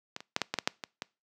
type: clicks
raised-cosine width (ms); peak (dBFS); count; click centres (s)
0.2; -19 / -26 / -9 / -10 / -12 / -11 / -7 / -19 / -17; 9; 0.164 / 0.205 / 0.364 / 0.417 / 0.54 / 0.587 / 0.675 / 0.838 / 1.021
effects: noise-tail reverb RT60 0.3 s tail -24 dB re dry + high-pass 150 Hz 12 dB/octave